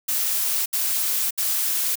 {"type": "noise bursts", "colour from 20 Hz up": "blue", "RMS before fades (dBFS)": -23, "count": 3, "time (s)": [0.08, 1.956], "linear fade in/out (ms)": 10, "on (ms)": 580, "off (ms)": 68, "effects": []}